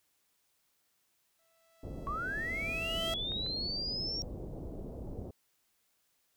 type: tone with exponential growth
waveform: sawtooth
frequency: 659.3 Hz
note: E5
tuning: in tune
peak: -30 dBFS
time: 1.39-3.14 s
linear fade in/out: 1 ms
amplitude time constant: 380 ms
type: low-pass noise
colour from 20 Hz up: pink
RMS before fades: -42 dBFS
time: 1.83-5.31 s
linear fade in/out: 5 ms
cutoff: 580 Hz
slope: 24 dB/octave
type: linear sweep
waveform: sine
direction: up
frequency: 1098 to 5600 Hz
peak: -34 dBFS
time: 2.07-4.22 s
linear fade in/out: 0 ms
type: clicks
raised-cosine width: 0.5 ms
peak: -35 dBFS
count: 2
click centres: 3.319 / 3.463 s
effects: white hiss -75 dBFS RMS until 6.36 s

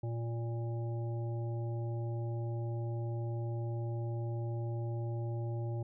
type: harmonic tone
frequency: 116.54 Hz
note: A#2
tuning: in tune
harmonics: 1 / 3 / 5 / 7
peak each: -34 / -44 / -48 / -51 dBFS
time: 0.03-5.83 s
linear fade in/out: 5 ms
effects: none

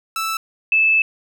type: tone pair in turn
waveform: sawtooth / sine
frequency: 1318.5 / 2622 Hz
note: E6 / E7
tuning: 0 / -10 cents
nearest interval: octave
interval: 1190 cents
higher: second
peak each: -17 / -12 dBFS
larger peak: second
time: 0.16-0.37 / 0.72-1.02 s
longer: second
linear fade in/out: 2 ms
effects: none

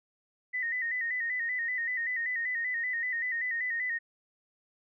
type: tone with vibrato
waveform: sine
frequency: 1926 Hz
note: B6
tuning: 44 cents flat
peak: -29 dBFS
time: 0.53-3.99 s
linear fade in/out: 20 ms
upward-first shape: square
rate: 5.2 Hz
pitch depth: 65 cents each way
effects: none

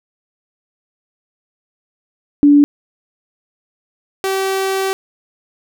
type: tone pair in turn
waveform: sine / sawtooth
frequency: 289.1 / 385.1 Hz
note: D4 / G4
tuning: -27 / -31 cents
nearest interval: perfect fourth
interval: 496 cents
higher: second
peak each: -5 / -12 dBFS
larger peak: first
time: 2.43-2.64 / 4.24-4.93 s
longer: second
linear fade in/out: 0 ms
effects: none

